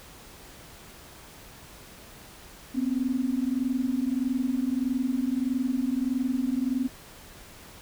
sine tone pair together, 246.3 / 267.9 Hz, B3 / C4, -5 / +41 cents, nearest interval minor second, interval 146 cents, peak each -27 dBFS, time 2.74-6.88 s, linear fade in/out 20 ms, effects pink hiss -48 dBFS RMS until 7.81 s

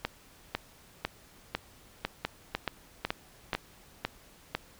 two click trains, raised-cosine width 0.3 ms, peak -13 / -13 dBFS, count 4 / 10, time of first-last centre 2.25-3.532 / 0.05-4.55 s, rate 2.34 / 2 Hz, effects pink hiss -57 dBFS RMS until 4.79 s

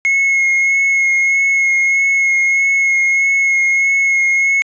triangle tone with vibrato, 2170 Hz, C#7, 37 cents flat, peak -9 dBFS, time 0.05-4.62 s, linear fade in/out 0 ms, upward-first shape sine, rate 1.6 Hz, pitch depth 16 cents each way, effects resampled to 16000 Hz

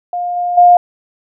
sine tone with level steps, 708 Hz, F5, 23 cents sharp, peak -16 / -14 / -3 dBFS, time 0.13-0.77 s, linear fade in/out 2 ms, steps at 0.36 / 0.57 s, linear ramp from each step 10 ms, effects none

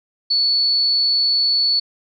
sine tone, 4435 Hz, C#8, in tune, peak -14 dBFS, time 0.3-1.8 s, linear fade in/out 10 ms, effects none

